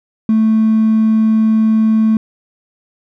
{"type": "tone with hard clipping", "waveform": "triangle", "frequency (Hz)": 220, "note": "A3", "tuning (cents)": 0, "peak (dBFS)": -9, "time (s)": [0.29, 2.17], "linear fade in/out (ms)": 2, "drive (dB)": 4, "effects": []}